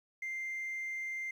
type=tone; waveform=sine; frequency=2093 Hz; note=C7; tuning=in tune; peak=-34 dBFS; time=0.22-1.31 s; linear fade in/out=5 ms; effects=tanh soft clip ceiling -34 dBFS + 11-bit